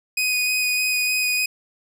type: tone with vibrato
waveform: sawtooth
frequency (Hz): 2492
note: D#7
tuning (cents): +2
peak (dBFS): -16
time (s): 0.17-1.46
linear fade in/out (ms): 5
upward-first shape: square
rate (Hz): 3.3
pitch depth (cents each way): 8
effects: none